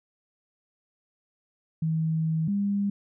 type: tone pair in turn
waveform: sine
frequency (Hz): 160.1 / 201.1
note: D#3 / G3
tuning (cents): +50 / +44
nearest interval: major third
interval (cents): 394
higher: second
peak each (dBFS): -23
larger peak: neither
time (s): 1.82-2.48 / 2.48-2.9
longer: first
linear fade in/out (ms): 5
effects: none